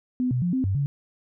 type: tone with pitch steps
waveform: sine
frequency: 251.4 / 124.9 / 176.1 / 260.5 / 96.5 / 141.2 Hz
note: B3 / B2 / F3 / C4 / G2 / C#3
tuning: +31 / +20 / +15 / -7 / -27 / +32 cents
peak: -21 dBFS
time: 0.2-0.86 s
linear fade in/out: 0 ms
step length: 110 ms
effects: none